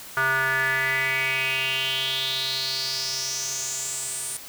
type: tone with band-pass filter sweep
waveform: square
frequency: 132.6 Hz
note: C3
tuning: 23 cents sharp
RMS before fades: -26 dBFS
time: 0.17-4.37 s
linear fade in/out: 0 ms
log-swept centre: 1400 to 9300 Hz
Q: 6
effects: white hiss -41 dBFS RMS until 4.48 s